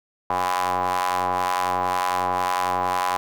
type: ring-modulated tone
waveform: sawtooth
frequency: 91 Hz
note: F#2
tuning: 28 cents flat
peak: -14 dBFS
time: 0.3-3.17 s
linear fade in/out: 0 ms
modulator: 911 Hz
effects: none